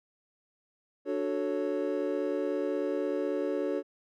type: chord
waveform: triangle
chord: D major seventh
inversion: none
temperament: equal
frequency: 293.7 / 370 / 440 / 554.4 Hz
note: D4 / F#4 / A4 / C#5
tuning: 0 / 0 / 0 / 0 cents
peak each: -32 dBFS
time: 1.05-3.83 s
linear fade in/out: 50 ms
effects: none